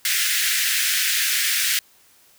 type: high-pass noise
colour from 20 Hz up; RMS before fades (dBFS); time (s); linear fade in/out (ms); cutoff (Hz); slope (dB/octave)
pink; -21; 0.05-1.79; 2; 1600; 48
effects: white hiss -55 dBFS RMS until 2.38 s